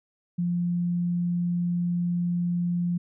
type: tone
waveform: sine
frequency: 174.61 Hz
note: F3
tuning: in tune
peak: -23 dBFS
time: 0.38-2.98 s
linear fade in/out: 10 ms
effects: none